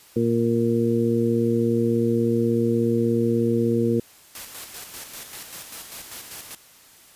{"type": "harmonic tone", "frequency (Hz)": 116.54, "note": "A#2", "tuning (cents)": 0, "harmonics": [1, 2, 3, 4], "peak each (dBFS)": [-26, -22, -24, -24], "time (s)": [0.16, 4], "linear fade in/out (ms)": 5}
{"type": "noise with tremolo", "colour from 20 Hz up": "white", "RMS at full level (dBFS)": -36, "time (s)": [4.35, 6.55], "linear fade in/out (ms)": 2, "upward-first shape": "square", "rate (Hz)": 5.1, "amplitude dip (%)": 45}
{"effects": ["white hiss -51 dBFS RMS until 7.15 s", "resampled to 32000 Hz"]}